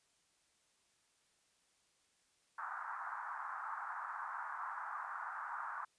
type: band-pass noise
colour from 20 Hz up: white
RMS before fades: -44 dBFS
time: 2.58-5.85 s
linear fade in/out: 5 ms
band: 840 to 1500 Hz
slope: 48 dB/octave
effects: white hiss -75 dBFS RMS until 5.98 s + resampled to 22050 Hz